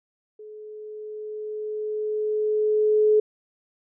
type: tone with level ramp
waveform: sine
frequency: 426.9 Hz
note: G#4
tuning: 48 cents sharp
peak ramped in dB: -39 to -14 dBFS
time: 0.39-3.2 s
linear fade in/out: 5 ms
effects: none